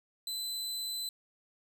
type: tone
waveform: sawtooth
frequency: 4026 Hz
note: B7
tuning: 33 cents sharp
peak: -32 dBFS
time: 0.27-1.09 s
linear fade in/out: 2 ms
effects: none